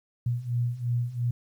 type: beating tone pair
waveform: sine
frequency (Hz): 118.8 / 121.7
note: A#2 / B2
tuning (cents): +33 / -25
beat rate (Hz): 2.9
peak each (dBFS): -30 / -27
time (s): 0.26-1.31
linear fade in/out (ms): 5
effects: 10-bit